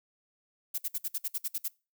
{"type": "noise bursts", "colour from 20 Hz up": "violet", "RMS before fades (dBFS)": -32, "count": 10, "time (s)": [0.74, 1.683], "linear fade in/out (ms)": 10, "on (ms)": 43, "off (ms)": 57, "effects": ["noise-tail reverb RT60 0.3 s tail -24 dB re dry"]}